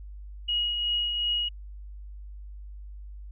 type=tone with tremolo; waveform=sine; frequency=2894 Hz; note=F#7; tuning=39 cents flat; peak=-23 dBFS; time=0.48-1.49 s; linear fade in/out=10 ms; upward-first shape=triangle; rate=2.7 Hz; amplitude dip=40%; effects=added 50 Hz sine -39 dBFS peak until 3.31 s